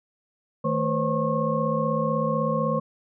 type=tone cluster; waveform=sine; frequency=157.8 / 221.4 / 503 / 539 / 1085 Hz; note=D#3 / A3 / B4 / C#5 / C#6; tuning=+25 / +11 / +32 / -49 / -37 cents; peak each=-28 dBFS; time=0.64-2.8 s; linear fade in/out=10 ms; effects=none